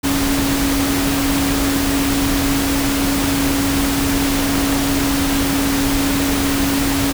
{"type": "tone in noise", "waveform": "sine", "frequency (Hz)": 277.2, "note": "C#4", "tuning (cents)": 0, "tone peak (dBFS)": -17, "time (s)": [0.03, 7.13], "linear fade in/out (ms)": 20, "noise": "pink", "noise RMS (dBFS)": -20, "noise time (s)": [0.03, 7.13], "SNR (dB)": 0, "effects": []}